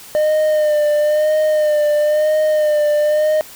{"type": "tone with vibrato", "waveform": "triangle", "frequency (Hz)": 606, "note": "D#5", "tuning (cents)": -46, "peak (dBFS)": -10, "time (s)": [0.15, 3.41], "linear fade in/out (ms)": 0, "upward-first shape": "sine", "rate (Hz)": 1, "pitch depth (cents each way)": 33, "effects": ["white hiss -38 dBFS RMS until 3.55 s"]}